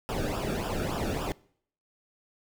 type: noise with flanger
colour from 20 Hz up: brown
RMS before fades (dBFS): -31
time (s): 0.09-1.32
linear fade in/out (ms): 0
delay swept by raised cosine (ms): 0.47 to 1.01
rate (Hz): 3.5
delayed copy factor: -0.8
effects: noise-tail reverb RT60 0.6 s tail -23 dB re dry